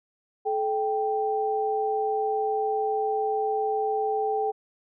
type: tone pair together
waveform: sine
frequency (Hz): 431.2 / 784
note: A4 / G5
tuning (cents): -35 / 0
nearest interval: minor seventh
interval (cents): 1035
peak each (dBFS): -26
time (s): 0.45-4.52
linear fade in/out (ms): 20
effects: none